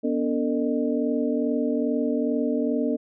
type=tone cluster; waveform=sine; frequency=244.2 / 286.6 / 451.7 / 610 Hz; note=B3 / D4 / A4 / D#5; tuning=-19 / -42 / +45 / -34 cents; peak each=-25 / -26 / -28 / -31 dBFS; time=0.03-2.97 s; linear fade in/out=20 ms; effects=none